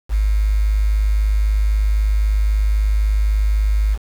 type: tone with quantisation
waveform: sine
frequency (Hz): 51.91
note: G#1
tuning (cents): 0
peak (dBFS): -13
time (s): 0.09-3.98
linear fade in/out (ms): 50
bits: 6
effects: none